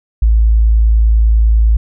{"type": "tone", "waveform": "sine", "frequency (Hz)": 55, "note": "A1", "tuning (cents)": 0, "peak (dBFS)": -6, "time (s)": [0.22, 1.77], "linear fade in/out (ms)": 5, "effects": []}